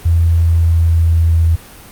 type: tone with pitch glide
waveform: sine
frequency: 83.6 to 82.4 Hz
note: E2 to E2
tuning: +25 to 0 cents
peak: -8 dBFS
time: 0.05-1.56 s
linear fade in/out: 10 ms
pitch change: -25 cents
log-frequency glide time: 0.25-1.39 s
effects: pink hiss -37 dBFS RMS until 1.91 s + Opus 32 kbps